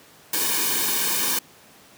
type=noise with comb filter; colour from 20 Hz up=white; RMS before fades=-23 dBFS; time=0.33-1.39 s; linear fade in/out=5 ms; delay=1.5 ms; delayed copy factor=-0.9; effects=pink hiss -50 dBFS RMS until 1.97 s + high-pass 150 Hz 12 dB/octave